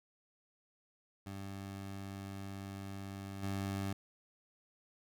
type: tone with level steps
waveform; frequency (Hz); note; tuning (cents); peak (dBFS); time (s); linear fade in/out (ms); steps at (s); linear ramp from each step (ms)
20% pulse; 98; G2; 0; -38 / -31; 1.26-3.93; 5; 3.42; 20
effects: none